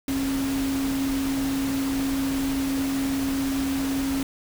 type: tone in noise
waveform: sine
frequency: 271.5 Hz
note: C#4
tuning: 36 cents flat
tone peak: -23 dBFS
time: 0.08-4.23 s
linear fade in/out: 2 ms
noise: pink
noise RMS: -33 dBFS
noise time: 0.08-4.23 s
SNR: +7 dB
effects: none